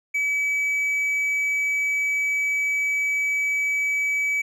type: tone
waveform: triangle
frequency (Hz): 2287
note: D7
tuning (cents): -47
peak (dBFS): -19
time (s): 0.14-4.42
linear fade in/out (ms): 10
effects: none